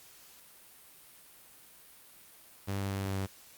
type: tone with pitch steps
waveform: sawtooth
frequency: 98.9 / 98.33 / 97.76 / 97.2 / 96.64 Hz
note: G2 / G2 / G2 / G2 / G2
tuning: +16 / +6 / -4 / -14 / -24 cents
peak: -28 dBFS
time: 2.67-3.27 s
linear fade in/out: 20 ms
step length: 120 ms
effects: white hiss -56 dBFS RMS until 3.57 s + Opus 48 kbps